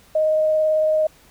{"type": "tone with vibrato", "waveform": "sine", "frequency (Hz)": 622.3, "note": "D#5", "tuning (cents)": 0, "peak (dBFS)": -15, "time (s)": [0.15, 1.07], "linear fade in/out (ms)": 5, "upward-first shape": "triangle", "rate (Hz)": 18, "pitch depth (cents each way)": 11, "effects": ["pink hiss -52 dBFS RMS until 1.3 s"]}